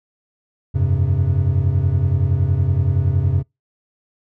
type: chord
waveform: triangle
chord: F suspended second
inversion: none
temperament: equal with one note detuned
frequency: 87.31 / 98 / 133.48 Hz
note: F2 / G2 / C3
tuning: 0 / 0 / +35 cents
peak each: -17 dBFS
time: 0.74-3.43 s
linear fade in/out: 20 ms
effects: noise-tail reverb RT60 0.2 s tail -26 dB re dry